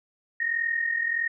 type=tone pair together; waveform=sine; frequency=1823.2 / 1864.7 Hz; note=A#6 / A#6; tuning=-39 / 0 cents; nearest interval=unison; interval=39 cents; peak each=-30 / -25 dBFS; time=0.4-1.28 s; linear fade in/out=5 ms; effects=none